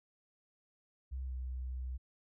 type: tone with pitch glide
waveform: sine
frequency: 65.2 to 63.49 Hz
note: C2 to B1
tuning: -5 to +49 cents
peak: -37 dBFS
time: 1.11-1.98 s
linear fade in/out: 20 ms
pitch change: -46 cents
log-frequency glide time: 1.26-1.33 s
effects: none